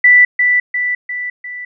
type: tone with echo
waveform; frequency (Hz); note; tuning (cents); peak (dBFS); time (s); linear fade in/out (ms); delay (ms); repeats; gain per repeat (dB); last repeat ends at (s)
sine; 1975.5; B6; 0; -4; 0.04-0.25; 5; 350; 4; -5; 1.65
effects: none